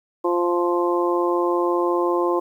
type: harmonic tone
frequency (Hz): 174.61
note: F3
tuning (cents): 0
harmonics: 2 / 3 / 4 / 5 / 6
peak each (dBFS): -20 / -25 / -31 / -28 / -25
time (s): 0.24-2.4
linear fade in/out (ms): 10
effects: 9-bit